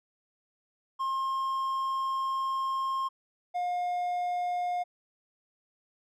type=tone pair in turn; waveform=triangle; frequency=1067 / 713 Hz; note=C6 / F5; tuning=+34 / +36 cents; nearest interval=perfect fifth; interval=698 cents; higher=first; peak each=-26 dBFS; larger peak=neither; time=0.99-3.09 / 3.54-4.84 s; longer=first; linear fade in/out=20 ms; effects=none